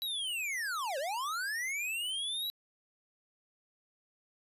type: linear two-way sweep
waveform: square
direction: down then up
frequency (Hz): 3951 to 512 to 3951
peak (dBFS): -34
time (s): 0.02-2.5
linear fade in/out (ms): 0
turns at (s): 0.98
effects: resampled to 32000 Hz